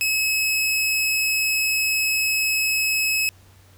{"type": "tone", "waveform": "sawtooth", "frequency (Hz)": 2574, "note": "E7", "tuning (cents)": -42, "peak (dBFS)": -16, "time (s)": [0.01, 3.29], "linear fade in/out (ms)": 0, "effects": ["added 94 Hz sine -50 dBFS peak until 3.77 s", "pink hiss -55 dBFS RMS until 3.77 s"]}